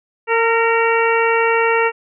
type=harmonic tone with a mistuned harmonic; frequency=457.2 Hz; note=A#4; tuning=34 cents flat; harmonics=1 / 2 / 3 / 4 / 5 / 6; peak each=-16 / -19 / -21 / -22 / -23 / -24 dBFS; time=0.27-1.92 s; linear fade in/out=50 ms; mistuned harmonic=4; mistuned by=+29 cents; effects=none